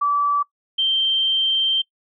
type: tone pair in turn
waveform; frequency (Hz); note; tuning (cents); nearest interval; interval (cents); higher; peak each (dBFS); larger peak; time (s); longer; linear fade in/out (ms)
sine; 1155 / 3139; D6 / G7; -29 / +2; octave + perfect fourth; 1731; second; -16; neither; 0.01-0.43 / 0.78-1.82; second; 10
effects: noise-tail reverb RT60 0.1 s tail -22 dB re dry